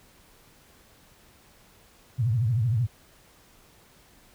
sine tone with vibrato, 116 Hz, A#2, 8 cents flat, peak -21 dBFS, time 2.18-2.87 s, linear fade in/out 20 ms, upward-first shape triangle, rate 13 Hz, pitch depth 240 cents each way, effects pink hiss -57 dBFS RMS until 4.34 s

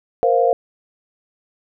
sine chord, Bb suspended second, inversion none, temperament equal with one note detuned, 470.2 / 523.3 / 698.5 Hz, Bb4 / C5 / F5, +15 / 0 / 0 cents, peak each -17 dBFS, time 0.23-0.53 s, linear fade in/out 0 ms, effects none

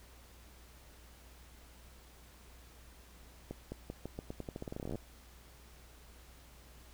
accelerating click train, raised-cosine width 2 ms, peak -27 dBFS, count 23, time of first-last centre 3.51-4.956 s, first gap 210 ms, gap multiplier 0.86, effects added 60 Hz sine -57 dBFS peak until 6.93 s + pink hiss -60 dBFS RMS until 6.93 s

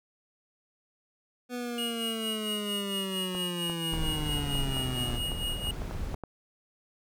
25% pulse linear sweep, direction down, 247.6 to 117.5 Hz, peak -29 dBFS, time 1.49-5.2 s, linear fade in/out 50 ms
square tone with tremolo, 2875 Hz, F7, 50 cents sharp, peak -31 dBFS, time 1.78-5.71 s, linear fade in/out 2 ms, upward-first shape sine, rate 4.4 Hz, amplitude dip 65%
clicks, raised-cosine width 1 ms, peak -24 dBFS, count 12, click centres 3.35 / 3.698 / 3.938 / 4.553 / 4.768 / 5.102 / 5.318 / 5.671 / 5.819 / 5.911 / 6.143 / 6.237 s
brown noise, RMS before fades -34 dBFS, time 3.92-6.15 s, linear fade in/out 5 ms
effects none

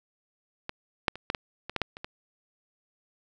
clicks, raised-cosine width 0.3 ms, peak -17 / -6 / -24 / -11 / -13 / -20 / -12 / -10 / -25 / -20 dBFS, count 10, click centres 0.694 / 1.082 / 1.156 / 1.301 / 1.348 / 1.696 / 1.763 / 1.817 / 1.969 / 2.045 s, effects none

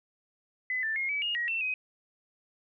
sine tone with pitch steps, 2016 / 1772 / 2144 / 2289 / 2853 / 1900 / 2687 / 2519 Hz, B6 / A6 / C7 / D7 / F7 / A#6 / E7 / D#7, +35 / +12 / +42 / -45 / +36 / +33 / +33 / +21 cents, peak -28 dBFS, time 0.7-1.74 s, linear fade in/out 2 ms, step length 130 ms, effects none

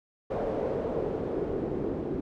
white noise with low-pass filter sweep, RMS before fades -31 dBFS, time 0.3-2.21 s, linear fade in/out 10 ms, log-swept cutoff 540 to 350 Hz, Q 2.8, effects none

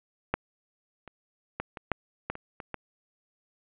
clicks, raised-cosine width 0.5 ms, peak -10 / -28 / -16 / -23 / -10 / -15 / -24 / -24 / -18 dBFS, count 9, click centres 0.34 / 1.077 / 1.6 / 1.772 / 1.917 / 2.3 / 2.354 / 2.602 / 2.743 s, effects resampled to 8000 Hz + 8-bit

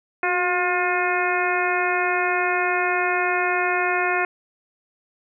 harmonic tone with a mistuned harmonic, 356.7 Hz, F4, 37 cents sharp, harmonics 1 / 2 / 3 / 4 / 5 / 6 / 7, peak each -26 / -25 / -28 / -26 / -27 / -29 / -28 dBFS, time 0.23-4.25 s, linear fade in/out 2 ms, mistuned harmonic 1, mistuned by +40 cents, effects none

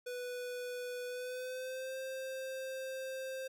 square tone with pitch glide, 493.9 to 526.3 Hz, B4 to C5, 0 to +10 cents, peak -40 dBFS, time 0.06-3.48 s, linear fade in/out 10 ms, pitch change +110 cents, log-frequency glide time 1.07-1.96 s, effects none

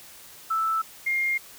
sine tone pair in turn, 1318.5 / 2124 Hz, E6 / C7, 0 / +25 cents, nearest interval minor sixth, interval 825 cents, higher second, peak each -22 dBFS, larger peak neither, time 0.5-0.82 / 1.06-1.38 s, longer neither, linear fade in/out 10 ms, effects white hiss -47 dBFS RMS until 1.58 s

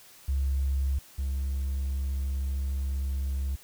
triangle tone pair in turn, 67.8 / 67.8 Hz, C#2 / C#2, -38 / -38 cents, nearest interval unison, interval 0 cents, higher neither, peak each -20 / -24 dBFS, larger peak first, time 0.28-0.99 / 1.18-3.56 s, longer second, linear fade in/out 10 ms, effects tanh soft clip ceiling -22 dBFS + white hiss -53 dBFS RMS until 3.63 s

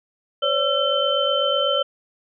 sine tone cluster, 522 / 570 / 1347 / 3080 Hz, C5 / C#5 / E6 / G7, -4 / +48 / +37 / -31 cents, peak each -25 / -22 / -25 / -22 dBFS, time 0.42-1.83 s, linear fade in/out 10 ms, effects none

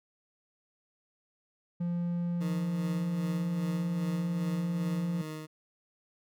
triangle tone, 173.4 Hz, F3, 12 cents flat, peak -27 dBFS, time 1.8-5.22 s, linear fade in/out 10 ms
20% pulse tone with tremolo, 155.56 Hz, D#3, in tune, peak -32 dBFS, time 2.4-5.47 s, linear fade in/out 20 ms, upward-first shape sine, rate 2.5 Hz, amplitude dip 50%
effects none

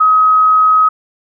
sine tone, 1268 Hz, D#6, 32 cents sharp, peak -6 dBFS, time 0-0.89 s, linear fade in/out 10 ms, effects none

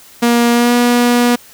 sawtooth tone with pitch glide, 237 to 241.8 Hz, A#3 to B3, +29 to -36 cents, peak -5 dBFS, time 0.22-1.36 s, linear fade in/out 10 ms, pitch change +35 cents, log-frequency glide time 0.52-0.73 s, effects white hiss -41 dBFS RMS until 1.53 s

